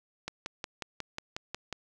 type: click train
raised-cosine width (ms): 0.2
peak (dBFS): -18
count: 9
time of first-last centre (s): 0.28-1.727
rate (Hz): 5.53
effects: none